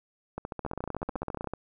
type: two click trains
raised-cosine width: 1 ms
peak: -20 / -19 dBFS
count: 16 / 15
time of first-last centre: 0.38-1.444 / 0.65-1.536 s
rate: 14.1 / 15.8 Hz
effects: none